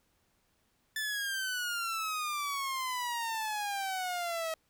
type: exponential sweep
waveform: sawtooth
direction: down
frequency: 1760 to 638 Hz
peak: -29 dBFS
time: 0.96-4.54 s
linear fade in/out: 2 ms
effects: pink hiss -73 dBFS RMS until 4.69 s